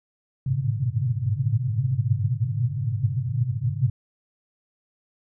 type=band-pass noise; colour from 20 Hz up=white; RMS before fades=-24 dBFS; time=0.46-3.9 s; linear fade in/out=5 ms; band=100 to 140 Hz; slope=96 dB/octave; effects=none